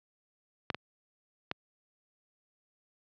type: clicks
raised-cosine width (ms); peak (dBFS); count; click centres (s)
0.3; -13 / -19 / -15; 3; 0.702 / 0.746 / 1.514
effects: high-pass 100 Hz 12 dB/octave + low-pass 5000 Hz 12 dB/octave